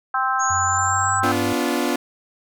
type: harmonic tone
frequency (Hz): 261.6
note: C4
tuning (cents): 0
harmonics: 3 / 4 / 5 / 6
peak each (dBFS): -24 / -24 / -22 / -26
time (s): 0.14-1.32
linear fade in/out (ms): 5
type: exponential sweep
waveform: sine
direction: up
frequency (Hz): 6580 to 7902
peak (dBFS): -24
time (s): 0.39-1.21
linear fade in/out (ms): 20
type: tone with pitch glide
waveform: sine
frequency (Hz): 92.5 to 100.29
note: F#2 to G2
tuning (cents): 0 to +40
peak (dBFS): -28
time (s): 0.5-1.53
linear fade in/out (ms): 5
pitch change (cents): +140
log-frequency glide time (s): 0.65-1.24
type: chord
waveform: sawtooth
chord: B diminished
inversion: none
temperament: equal with one note detuned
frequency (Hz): 246.9 / 288.6 / 349.2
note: B3 / D4 / F4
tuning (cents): 0 / -30 / 0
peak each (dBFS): -20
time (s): 1.23-1.96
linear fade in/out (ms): 5
effects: none